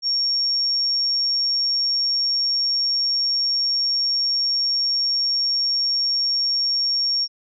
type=tone; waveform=sine; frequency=5530 Hz; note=F8; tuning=18 cents flat; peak=-18 dBFS; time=0.02-7.28 s; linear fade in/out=50 ms; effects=none